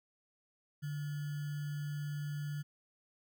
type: tone with sample-and-hold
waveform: sine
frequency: 147 Hz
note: D3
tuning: 2 cents sharp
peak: -36 dBFS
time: 0.82-2.63 s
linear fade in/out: 20 ms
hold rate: 1575 Hz
effects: none